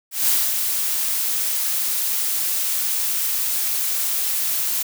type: noise with ADSR envelope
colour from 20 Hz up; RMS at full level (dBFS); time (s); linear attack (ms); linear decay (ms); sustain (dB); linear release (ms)
blue; -17; 0.11-4.83; 170; 230; -5; 10
effects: none